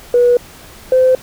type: tone pair in turn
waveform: sine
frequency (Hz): 485.9 / 514.8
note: B4 / C5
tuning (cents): -28 / -28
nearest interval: minor second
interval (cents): 100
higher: second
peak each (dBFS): -6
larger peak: neither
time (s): 0.14-0.37 / 0.92-1.15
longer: neither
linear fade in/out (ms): 2
effects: tanh soft clip ceiling -2 dBFS + pink hiss -38 dBFS RMS until 1.22 s